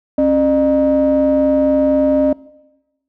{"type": "ring-modulated tone", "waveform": "triangle", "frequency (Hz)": 166.9, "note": "E3", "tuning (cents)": 22, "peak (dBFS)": -5, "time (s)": [0.18, 2.33], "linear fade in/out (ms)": 5, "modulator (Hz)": 438, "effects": ["noise-tail reverb RT60 1.0 s tail -22 dB re dry", "tanh soft clip ceiling -1 dBFS"]}